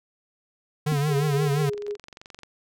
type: tone with vibrato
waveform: square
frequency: 146.83 Hz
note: D3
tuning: in tune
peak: -22 dBFS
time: 0.86-1.7 s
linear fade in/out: 10 ms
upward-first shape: triangle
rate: 5.7 Hz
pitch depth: 97 cents each way
type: tone with exponential decay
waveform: sine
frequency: 255.9 Hz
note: C4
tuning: 38 cents flat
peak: -24 dBFS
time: 0.92-1.01 s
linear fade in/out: 0 ms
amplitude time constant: 19 ms
type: tone with tremolo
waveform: sine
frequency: 412.2 Hz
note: G#4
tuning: 13 cents flat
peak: -26 dBFS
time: 1.07-1.97 s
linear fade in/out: 50 ms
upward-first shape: square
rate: 3.7 Hz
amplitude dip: 40%
type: click train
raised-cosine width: 0.2 ms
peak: -26 dBFS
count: 21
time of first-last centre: 1.56-2.433 s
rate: 22.9 Hz
effects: none

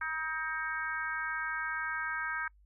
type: harmonic tone with a mistuned harmonic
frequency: 317 Hz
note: D#4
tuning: 32 cents sharp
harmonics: 3 / 4 / 5 / 6 / 7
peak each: -42 / -39 / -35 / -43 / -44 dBFS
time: 0.01-2.48 s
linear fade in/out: 5 ms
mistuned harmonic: 6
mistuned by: -40 cents
effects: noise-tail reverb RT60 0.1 s tail -26 dB re dry + added 50 Hz sine -59 dBFS peak until 2.65 s

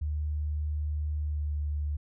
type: tone with pitch glide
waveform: sine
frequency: 75.2 to 73.95 Hz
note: D2 to D2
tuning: +42 to +13 cents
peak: -28 dBFS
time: 0.01-1.97 s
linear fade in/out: 10 ms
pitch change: -29 cents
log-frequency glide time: 1.15-1.57 s
effects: none

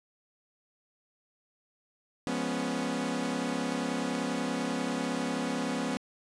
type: chord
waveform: sawtooth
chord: C# dominant seventh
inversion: first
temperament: equal with one note detuned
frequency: 174.61 / 210.4 / 246.9 / 277.2 Hz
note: E#3 / G#3 / B3 / C#4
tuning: 0 / +23 / 0 / 0 cents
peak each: -34 / -34 / -29 / -31 dBFS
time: 2.27-5.97 s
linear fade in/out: 0 ms
effects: resampled to 22050 Hz

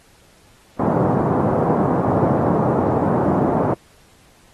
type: band-pass noise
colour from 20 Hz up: pink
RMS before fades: -18 dBFS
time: 0.79-3.74 s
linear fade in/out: 5 ms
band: 120 to 960 Hz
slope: 24 dB/octave
effects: pink hiss -53 dBFS RMS until 4.53 s + AAC 32 kbps

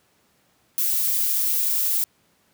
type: noise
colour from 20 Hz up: violet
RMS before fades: -22 dBFS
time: 0.78-2.04 s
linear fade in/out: 0 ms
effects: pink hiss -63 dBFS RMS until 2.53 s + high-pass 100 Hz 12 dB/octave

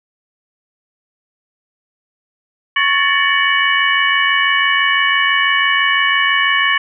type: tone cluster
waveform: sine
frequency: 1108 / 1728 / 1814 / 2255 / 2952 Hz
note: C#6 / A6 / A#6 / C#7 / F#7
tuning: -1 / -32 / -48 / +29 / -5 cents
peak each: -18 dBFS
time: 2.76-6.78 s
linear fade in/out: 5 ms
effects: none

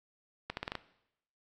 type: accelerating click train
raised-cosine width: 0.3 ms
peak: -19 dBFS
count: 6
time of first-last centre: 0.5-0.753 s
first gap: 71 ms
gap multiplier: 0.83
effects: noise-tail reverb RT60 0.8 s tail -18 dB re dry + AAC 48 kbps

